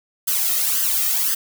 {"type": "noise with flanger", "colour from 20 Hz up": "blue", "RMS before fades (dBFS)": -20, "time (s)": [0.27, 1.35], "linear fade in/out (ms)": 10, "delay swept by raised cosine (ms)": [0.62, 1.61], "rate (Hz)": 1.9, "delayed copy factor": 0.7, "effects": []}